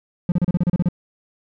triangle tone bursts, 175.5 Hz, F3, 9 cents sharp, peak -12 dBFS, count 10, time 0.29-0.887 s, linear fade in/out 2 ms, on 30 ms, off 33 ms, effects none

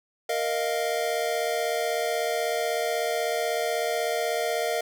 square chord, Bb suspended fourth, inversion none, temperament equal, 466.2 / 622.3 / 698.5 Hz, Bb4 / Eb5 / F5, 0 / 0 / 0 cents, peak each -30 dBFS, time 0.29-4.81 s, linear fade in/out 5 ms, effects none

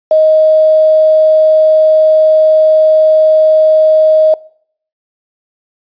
sine tone with quantisation, 626 Hz, D#5, 10 cents sharp, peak -4 dBFS, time 0.11-4.34 s, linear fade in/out 2 ms, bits 5, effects noise-tail reverb RT60 0.6 s tail -23 dB re dry + resampled to 11025 Hz

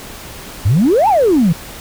sine exponential two-way sweep, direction up then down, 87.31 to 916 to 151.3 Hz, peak -7 dBFS, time 0.65-1.53 s, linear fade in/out 10 ms, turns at 1.08 s, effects tanh soft clip ceiling -5 dBFS + pink hiss -32 dBFS RMS until 1.8 s

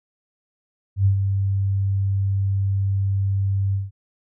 sine tone with ADSR envelope, 98 Hz, G2, in tune, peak -12 dBFS, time 0.96-3.91 s, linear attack 96 ms, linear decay 100 ms, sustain -6 dB, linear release 170 ms, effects none

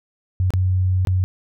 sine tone with dropouts, 92.6 Hz, F#2, 2 cents sharp, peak -15 dBFS, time 0.4-1.24 s, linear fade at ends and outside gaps 0 ms, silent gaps 0.505-0.537 / 1.05-1.072 s, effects none

